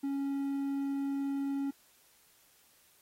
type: tone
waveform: triangle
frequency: 277.2 Hz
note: C#4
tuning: in tune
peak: -29 dBFS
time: 0.03-1.71 s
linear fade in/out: 10 ms
effects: white hiss -65 dBFS RMS until 3.01 s + AAC 48 kbps